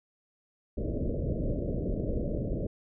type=low-pass noise; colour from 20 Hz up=pink; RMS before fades=-31 dBFS; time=0.77-2.67 s; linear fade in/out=5 ms; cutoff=620 Hz; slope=96 dB/octave; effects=none